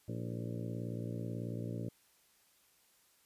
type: harmonic tone with a mistuned harmonic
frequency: 58.27 Hz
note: A#1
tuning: in tune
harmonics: 2 / 3 / 4 / 5 / 6 / 7 / 8 / 9 / 10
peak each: -40 / -44 / -46 / -48 / -50 / -51 / -52 / -53 / -54 dBFS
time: 0.08-1.89 s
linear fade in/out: 5 ms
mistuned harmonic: 6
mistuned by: -68 cents
effects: white hiss -69 dBFS RMS until 3.25 s + resampled to 32000 Hz